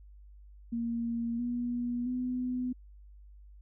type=tone with pitch steps; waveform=sine; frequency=233.1 / 241.7 / 250.7 Hz; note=A#3 / B3 / B3; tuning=0 / -37 / +26 cents; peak=-30 dBFS; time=0.72-2.73 s; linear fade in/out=10 ms; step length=670 ms; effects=added 50 Hz sine -50 dBFS peak until 3.61 s